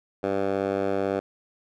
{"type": "tone with band-pass filter", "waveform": "10% pulse", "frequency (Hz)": 98, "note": "G2", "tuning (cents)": 0, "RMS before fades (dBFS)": -26, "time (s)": [0.23, 1.2], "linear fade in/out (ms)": 10, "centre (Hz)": 570, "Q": 1.1, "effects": []}